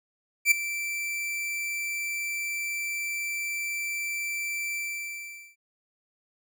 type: tone with ADSR envelope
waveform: 45% pulse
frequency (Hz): 2338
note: D7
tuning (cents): -8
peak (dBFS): -14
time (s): 0.45-5.56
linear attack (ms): 64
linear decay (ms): 7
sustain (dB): -15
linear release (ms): 810
effects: none